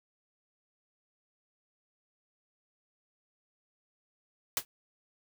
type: noise with exponential decay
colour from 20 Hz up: white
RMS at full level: -25 dBFS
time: 4.57-4.65 s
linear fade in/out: 1 ms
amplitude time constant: 16 ms
effects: none